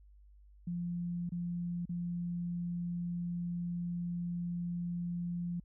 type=tone with dropouts; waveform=sine; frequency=173.9 Hz; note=F3; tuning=7 cents flat; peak=-34 dBFS; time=0.67-5.6 s; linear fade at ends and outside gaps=5 ms; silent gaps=1.293-1.319 / 1.855-1.892 s; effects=added 50 Hz sine -56 dBFS peak until 5.64 s